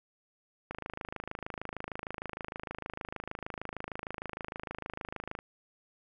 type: click train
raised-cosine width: 0.5 ms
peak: -22 dBFS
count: 125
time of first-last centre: 0.71-5.389 s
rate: 26.5 Hz
effects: none